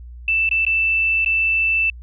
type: tone with dropouts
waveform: sine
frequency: 2653 Hz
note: E7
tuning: 10 cents sharp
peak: -15 dBFS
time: 0.28-1.9 s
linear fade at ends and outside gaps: 2 ms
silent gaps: 0.491-0.512 / 0.651-0.665 / 1.248-1.26 s
effects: added 60 Hz sine -34 dBFS peak until 2.02 s